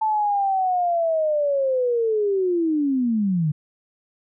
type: linear sweep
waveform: sine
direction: down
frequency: 880 to 144.4 Hz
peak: -18 dBFS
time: 0.01-3.52 s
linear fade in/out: 10 ms
effects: none